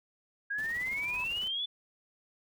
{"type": "exponential sweep", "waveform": "sine", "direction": "up", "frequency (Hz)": [1613, 3500], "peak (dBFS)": -31, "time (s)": [0.5, 1.66], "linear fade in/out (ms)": 10}
{"type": "noise with tremolo", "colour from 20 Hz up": "pink", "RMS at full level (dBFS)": -48, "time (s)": [0.58, 1.48], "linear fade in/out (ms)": 5, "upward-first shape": "sine", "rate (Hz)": 18, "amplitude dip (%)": 55}
{"type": "tone with exponential growth", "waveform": "sine", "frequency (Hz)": 988, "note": "B5", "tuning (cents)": 0, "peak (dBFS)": -37, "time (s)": [0.59, 1.24], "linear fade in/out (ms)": 2, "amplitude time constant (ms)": 140}
{"effects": []}